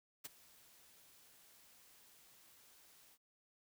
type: noise with ADSR envelope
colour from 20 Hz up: white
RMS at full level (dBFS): -45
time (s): 0.24-3.18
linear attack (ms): 15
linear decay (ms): 20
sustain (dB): -20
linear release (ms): 52
effects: none